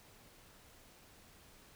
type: silence
effects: pink hiss -61 dBFS RMS until 1.75 s